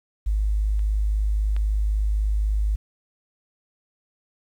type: tone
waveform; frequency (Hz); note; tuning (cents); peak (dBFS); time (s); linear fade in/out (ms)
sine; 51.91; G#1; 0; -19; 0.26-2.76; 10
type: clicks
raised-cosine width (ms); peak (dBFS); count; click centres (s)
0.3; -33 / -24; 2; 0.793 / 1.565
effects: 9-bit